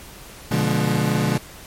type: chord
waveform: 35% pulse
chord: B diminished seventh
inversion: none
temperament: just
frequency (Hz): 123.47 / 148.16 / 177.8 / 213.4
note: B2 / D3 / F3 / Ab3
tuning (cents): 0 / +16 / +31 / +47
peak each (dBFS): -22 / -21 / -23 / -22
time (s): 0.51-1.38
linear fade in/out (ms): 5
effects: pink hiss -41 dBFS RMS until 1.66 s + MP3 64 kbps

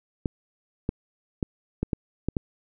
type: clicks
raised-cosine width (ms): 3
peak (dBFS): -12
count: 7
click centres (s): 0.258 / 0.891 / 1.428 / 1.83 / 1.932 / 2.286 / 2.368
effects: none

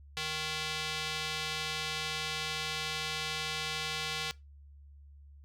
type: tone with band-pass filter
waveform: square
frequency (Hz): 155.56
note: D#3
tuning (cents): 0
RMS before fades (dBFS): -36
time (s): 0.17-4.31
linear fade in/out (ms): 0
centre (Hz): 3600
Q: 1.3
effects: noise-tail reverb RT60 0.2 s tail -20 dB re dry + added 71 Hz sine -51 dBFS peak until 5.44 s

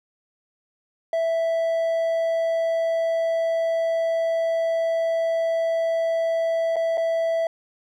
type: tone with dropouts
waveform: triangle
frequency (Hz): 659.3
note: E5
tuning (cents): 0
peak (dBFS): -18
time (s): 1.13-7.47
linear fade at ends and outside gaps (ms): 2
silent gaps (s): 6.759-6.765 / 6.973-6.978
effects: none

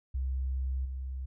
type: tone with level steps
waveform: sine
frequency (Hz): 65.41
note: C2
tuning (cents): 0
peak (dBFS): -29 / -34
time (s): 0.14-1.26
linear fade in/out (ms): 10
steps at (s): 0.85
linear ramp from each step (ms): 5
effects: none

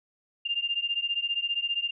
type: beating tone pair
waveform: sine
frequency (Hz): 2794 / 2809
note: F7 / F7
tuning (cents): 0 / +9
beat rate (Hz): 15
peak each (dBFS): -29 / -30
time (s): 0.45-1.91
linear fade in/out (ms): 10
effects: none

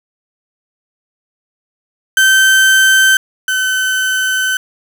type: tone pair in turn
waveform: 35% pulse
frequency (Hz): 1547 / 1523.9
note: G6 / G6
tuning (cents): -23 / -49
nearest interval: unison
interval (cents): 26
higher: first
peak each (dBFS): -5 / -11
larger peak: first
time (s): 2.17-3.17 / 3.48-4.57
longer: second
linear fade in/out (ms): 2
effects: none

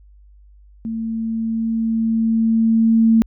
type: tone with level ramp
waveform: sine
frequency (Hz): 225.2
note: A3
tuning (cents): +40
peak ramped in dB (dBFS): -22 to -9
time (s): 0.85-3.22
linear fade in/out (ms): 0
effects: added 50 Hz sine -44 dBFS peak until 3.26 s

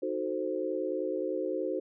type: chord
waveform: sine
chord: D# diminished seventh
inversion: none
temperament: equal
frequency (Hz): 311.1 / 370 / 440 / 523.3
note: D#4 / F#4 / A4 / C5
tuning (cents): 0 / 0 / 0 / 0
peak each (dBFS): -36 / -34 / -37 / -34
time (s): 0.02-1.8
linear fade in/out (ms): 10
effects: none

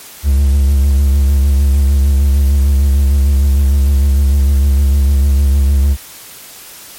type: tone with vibrato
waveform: triangle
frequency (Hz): 69.3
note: C#2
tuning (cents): 0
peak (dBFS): -5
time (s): 0.23-5.97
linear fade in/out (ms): 50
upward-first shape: sine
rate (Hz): 6.6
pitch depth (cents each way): 51
effects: white hiss -34 dBFS RMS until 6.98 s + MP3 64 kbps

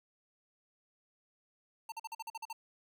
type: tone bursts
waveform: square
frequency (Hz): 901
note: A5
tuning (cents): +41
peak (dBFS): -40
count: 9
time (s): 1.89-2.529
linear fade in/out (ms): 5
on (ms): 31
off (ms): 45
effects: none

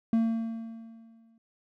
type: tone with exponential decay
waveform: triangle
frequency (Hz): 226.8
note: A#3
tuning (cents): -47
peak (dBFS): -18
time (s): 0.13-1.38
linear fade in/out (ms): 2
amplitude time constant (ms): 270
effects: none

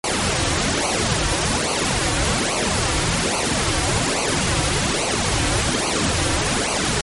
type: noise with flanger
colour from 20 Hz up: pink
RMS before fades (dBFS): -20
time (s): 0.04-7.01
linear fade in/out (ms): 2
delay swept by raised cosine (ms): 0.56 to 4.86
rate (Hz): 1.2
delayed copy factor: -0.8
effects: MP3 48 kbps

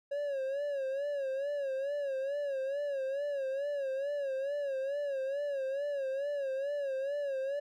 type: tone with vibrato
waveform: triangle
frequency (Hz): 554.4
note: C#5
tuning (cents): 0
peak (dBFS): -30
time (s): 0.11-7.6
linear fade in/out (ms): 10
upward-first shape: sine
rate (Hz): 2.3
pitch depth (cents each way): 87
effects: none

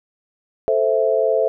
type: chord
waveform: sine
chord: A minor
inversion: none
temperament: equal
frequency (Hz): 440 / 523.3 / 659.3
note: A4 / C5 / E5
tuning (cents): 0 / 0 / 0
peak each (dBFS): -19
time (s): 0.68-1.48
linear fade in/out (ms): 0
effects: none

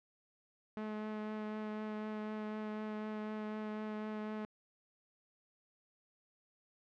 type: tone with vibrato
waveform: sawtooth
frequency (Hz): 214.1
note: A3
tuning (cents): -47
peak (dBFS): -35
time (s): 0.77-4.45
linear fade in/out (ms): 0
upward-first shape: triangle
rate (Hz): 4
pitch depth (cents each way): 13
effects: low-pass 2000 Hz 12 dB/octave

